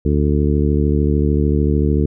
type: harmonic tone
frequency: 73.42 Hz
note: D2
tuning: in tune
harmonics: 1 / 2 / 3 / 4 / 5 / 6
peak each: -16 / -19 / -21 / -22 / -23 / -24 dBFS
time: 0.05-2.06 s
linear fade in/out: 5 ms
effects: none